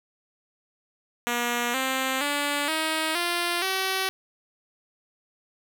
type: tone with pitch steps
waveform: 5% pulse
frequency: 239.9 / 263.1 / 288.6 / 316.5 / 347.2 / 380.8 Hz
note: A#3 / C4 / D4 / D#4 / F4 / F#4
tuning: +50 / +10 / -30 / +30 / -10 / +50 cents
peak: -13 dBFS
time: 1.27-4.09 s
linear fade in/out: 0 ms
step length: 470 ms
effects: none